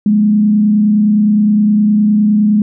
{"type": "tone with frequency modulation", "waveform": "sine", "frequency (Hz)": 210, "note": "G#3", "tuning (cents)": 19, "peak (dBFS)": -7, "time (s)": [0.06, 2.62], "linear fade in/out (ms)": 2, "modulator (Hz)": 29.7, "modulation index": 0.4, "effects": []}